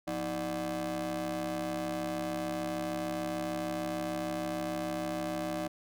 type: ring-modulated tone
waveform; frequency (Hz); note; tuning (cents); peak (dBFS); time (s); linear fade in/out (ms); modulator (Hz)
30% pulse; 139.8; C#3; +15; -27; 0.07-5.68; 10; 456
effects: none